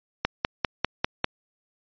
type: click train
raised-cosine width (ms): 0.3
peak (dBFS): -5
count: 6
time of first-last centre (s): 0.25-1.244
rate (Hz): 5.03
effects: resampled to 11025 Hz